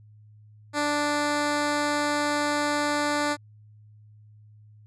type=tone; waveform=10% pulse; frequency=293.7 Hz; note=D4; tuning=in tune; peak=-15 dBFS; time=0.73-3.37 s; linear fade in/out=50 ms; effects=added 106 Hz sine -49 dBFS peak until 4.86 s + resampled to 22050 Hz

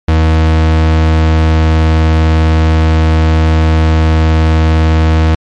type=tone; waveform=40% pulse; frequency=79.6 Hz; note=D#2; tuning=40 cents sharp; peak=-5 dBFS; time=0.08-5.35 s; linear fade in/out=5 ms; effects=low-pass 4000 Hz 12 dB/octave + MP3 64 kbps

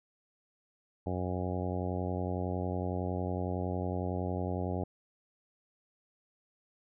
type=harmonic tone; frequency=90.9 Hz; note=F#2; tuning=30 cents flat; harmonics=1 / 2 / 3 / 4 / 5 / 6 / 7 / 8 / 9; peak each=-35 / -38 / -40 / -41 / -42 / -43 / -43 / -44 / -45 dBFS; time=1.06-4.84 s; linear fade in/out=5 ms; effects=none

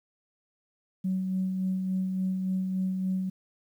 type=tone with tremolo; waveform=sine; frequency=187.5 Hz; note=F#3; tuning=23 cents sharp; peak=-24 dBFS; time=1.04-3.3 s; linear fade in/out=10 ms; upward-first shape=sine; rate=3.5 Hz; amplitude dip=35%; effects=tanh soft clip ceiling -20 dBFS + 10-bit

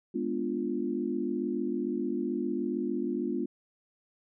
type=chord; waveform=sine; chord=G# diminished seventh; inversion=none; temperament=equal; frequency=207.7 / 246.9 / 293.7 / 349.2 Hz; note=G#3 / B3 / D4 / F4; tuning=0 / 0 / 0 / 0 cents; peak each=-36 / -33 / -35 / -33 dBFS; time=0.14-3.46 s; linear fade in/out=10 ms; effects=none

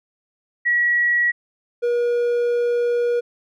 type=tone pair in turn; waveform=sine / triangle; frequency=1922 / 479.2 Hz; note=B6 / A#4; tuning=-48 / +48 cents; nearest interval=2 octaves; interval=2404 cents; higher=first; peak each=-15 / -15 dBFS; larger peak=neither; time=0.65-1.32 / 1.82-3.21 s; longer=second; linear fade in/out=20 ms; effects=none

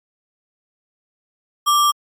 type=tone with sample-and-hold; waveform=sine; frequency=1174.7 Hz; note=D6; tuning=in tune; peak=-12 dBFS; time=1.66-1.92 s; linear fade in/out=20 ms; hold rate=4410 Hz; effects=AAC 48 kbps

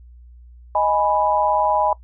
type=chord; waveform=sine; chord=G# minor; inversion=second; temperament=equal; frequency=622.3 / 830.6 / 987.8 Hz; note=D#5 / G#5 / B5; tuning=0 / 0 / 0 cents; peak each=-21 / -19 / -20 dBFS; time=0.75-1.93 s; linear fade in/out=2 ms; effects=noise-tail reverb RT60 0.1 s tail -20 dB re dry + added 60 Hz sine -41 dBFS peak until 2.03 s

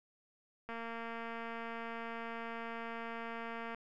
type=click train; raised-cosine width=0.5 ms; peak=-29 dBFS; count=704; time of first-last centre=0.69-3.747 s; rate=230 Hz; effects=none

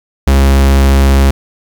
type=tone; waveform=45% pulse; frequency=68.1 Hz; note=C#2; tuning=30 cents flat; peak=-5 dBFS; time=0.27-1.31 s; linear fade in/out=5 ms; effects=7-bit

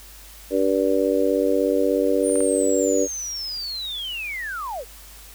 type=harmonic tone; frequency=96.6 Hz; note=G2; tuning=25 cents flat; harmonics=3 / 4 / 5 / 6; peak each=-23 / -24 / -21 / -24 dBFS; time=0.5-3.08 s; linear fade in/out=50 ms
type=linear sweep; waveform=sine; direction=down; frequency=9397 to 416.8 Hz; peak=-27 dBFS; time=2.22-4.85 s; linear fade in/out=50 ms
type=clicks; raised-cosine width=0.5 ms; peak=-30 / -22 / -20 dBFS; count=3; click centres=2.297 / 2.357 / 2.406 s
effects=added 50 Hz sine -45 dBFS peak until 5.34 s + white hiss -45 dBFS RMS until 5.34 s

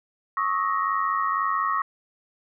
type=tone cluster; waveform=sine; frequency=1103 / 1207 / 1289 / 1874 Hz; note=C#6 / D6 / E6 / A#6; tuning=-9 / +47 / -39 / +9 cents; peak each=-24 / -30 / -28 / -32 dBFS; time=0.37-1.82 s; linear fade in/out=2 ms; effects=none

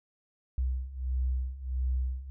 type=beating tone pair; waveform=sine; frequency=63 / 64.5 Hz; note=B1 / C2; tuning=+35 / -24 cents; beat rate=1.5 Hz; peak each=-33 / -30 dBFS; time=0.58-2.3 s; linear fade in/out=0 ms; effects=none

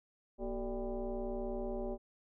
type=tone with frequency modulation; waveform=sine; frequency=174.61 Hz; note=F3; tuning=in tune; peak=-35 dBFS; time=0.38-1.98 s; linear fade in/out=50 ms; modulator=205 Hz; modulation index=2.4; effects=none

